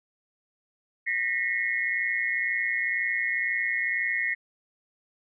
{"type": "tone cluster", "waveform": "sine", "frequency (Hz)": [1839, 1961, 2149], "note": ["A#6", "B6", "C7"], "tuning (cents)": [-24, -13, 46], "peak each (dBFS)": -29, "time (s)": [1.06, 4.35], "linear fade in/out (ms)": 20, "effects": []}